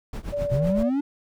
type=noise with tremolo; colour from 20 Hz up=brown; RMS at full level=-29 dBFS; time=0.13-0.83 s; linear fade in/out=2 ms; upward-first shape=triangle; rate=7.8 Hz; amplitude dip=95%
type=tone; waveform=sine; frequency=579 Hz; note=D5; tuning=25 cents flat; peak=-24 dBFS; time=0.32-0.9 s; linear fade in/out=20 ms
type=linear sweep; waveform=triangle; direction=up; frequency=118.8 to 292.5 Hz; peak=-19 dBFS; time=0.51-1.01 s; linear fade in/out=10 ms
effects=none